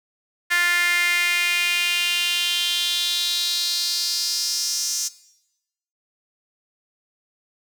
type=tone with high-pass filter sweep; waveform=sawtooth; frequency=350 Hz; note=F4; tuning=4 cents sharp; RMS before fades=-22 dBFS; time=0.5-5.09 s; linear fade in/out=20 ms; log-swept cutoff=1800 to 6100 Hz; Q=4.5; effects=noise-tail reverb RT60 0.9 s tail -18 dB re dry